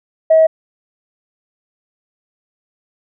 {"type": "tone", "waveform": "sine", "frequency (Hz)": 640, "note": "D#5", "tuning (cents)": 49, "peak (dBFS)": -5, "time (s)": [0.3, 0.47], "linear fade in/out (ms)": 10, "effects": ["tanh soft clip ceiling -2 dBFS"]}